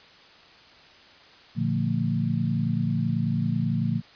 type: chord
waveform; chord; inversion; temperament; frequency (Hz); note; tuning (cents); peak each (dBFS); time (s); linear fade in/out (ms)
sine; Bb major seventh; none; equal with one note detuned; 116.54 / 146.83 / 174.61 / 225.3; Bb2 / D3 / F3 / A3; 0 / 0 / 0 / +41; -28; 1.55-4.02; 50
effects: white hiss -51 dBFS RMS until 4.15 s + resampled to 11025 Hz